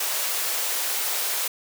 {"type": "high-pass noise", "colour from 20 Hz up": "white", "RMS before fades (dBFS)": -26, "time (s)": [0, 1.48], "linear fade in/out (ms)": 5, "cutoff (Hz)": 420, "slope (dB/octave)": 24, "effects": []}